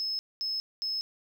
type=tone bursts; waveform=sine; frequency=5190 Hz; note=E8; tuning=28 cents flat; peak=-28 dBFS; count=3; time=0-1.01 s; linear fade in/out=0 ms; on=190 ms; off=220 ms; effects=tanh soft clip ceiling -25 dBFS + 10-bit